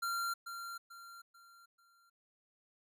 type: tone with echo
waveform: square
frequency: 1379 Hz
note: F6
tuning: 22 cents flat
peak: -35 dBFS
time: 0.02-0.34 s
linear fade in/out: 10 ms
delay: 440 ms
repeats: 4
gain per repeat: -8 dB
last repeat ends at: 2.1 s
effects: none